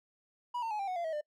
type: tone with pitch steps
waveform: triangle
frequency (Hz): 972 / 906.9 / 846.2 / 789.5 / 736.6 / 687.3 / 641.3 / 598.3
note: B5 / A#5 / G#5 / G5 / F#5 / F5 / E5 / D5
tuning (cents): -28 / -48 / +32 / +12 / -8 / -28 / -48 / +32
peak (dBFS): -31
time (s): 0.54-1.212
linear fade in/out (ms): 10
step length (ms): 84
effects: noise-tail reverb RT60 0.1 s tail -25 dB re dry